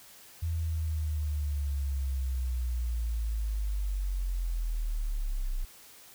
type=linear sweep; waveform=sine; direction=down; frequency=83.4 to 30.87 Hz; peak=-28 dBFS; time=0.42-5.65 s; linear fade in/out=10 ms; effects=white hiss -53 dBFS RMS until 6.14 s